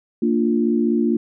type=chord; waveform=sine; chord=Bb major; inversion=none; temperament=equal with one note detuned; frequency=229.3 / 293.7 / 349.2 Hz; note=Bb3 / D4 / F4; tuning=-28 / 0 / 0 cents; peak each=-18 / -22 / -21 dBFS; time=0.22-1.17 s; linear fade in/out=5 ms; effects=none